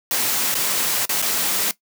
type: noise with dropouts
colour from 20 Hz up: white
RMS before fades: -21 dBFS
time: 0.11-1.71 s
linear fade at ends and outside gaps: 1 ms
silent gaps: 0.542-0.552 / 1.054-1.093 / 1.218-1.224 s
effects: noise-tail reverb RT60 0.1 s tail -17 dB re dry + high-pass 150 Hz 12 dB/octave